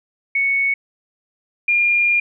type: tone pair in turn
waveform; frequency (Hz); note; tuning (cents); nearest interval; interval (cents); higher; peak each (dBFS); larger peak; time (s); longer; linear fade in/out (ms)
sine; 2217 / 2410; C#7 / D7; 0 / +44; minor second; 144; second; -15 / -13; second; 0.35-0.74 / 1.68-2.2; second; 5
effects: none